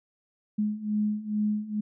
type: beating tone pair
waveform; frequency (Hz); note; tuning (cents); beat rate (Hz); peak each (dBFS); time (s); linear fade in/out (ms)
sine; 209.4 / 211.7; G#3 / G#3; +15 / +33; 2.3; -30 / -27; 0.58-1.81; 10
effects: none